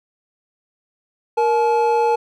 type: tone pair together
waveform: triangle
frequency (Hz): 468.1 / 858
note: A#4 / A5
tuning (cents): +7 / -44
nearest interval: minor seventh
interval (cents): 1049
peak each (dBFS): -15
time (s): 1.37-2.16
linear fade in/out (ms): 10
effects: none